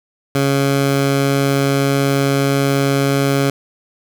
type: tone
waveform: 15% pulse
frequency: 138.59 Hz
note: C#3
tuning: in tune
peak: -7 dBFS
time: 0.35-3.5 s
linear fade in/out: 2 ms
effects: none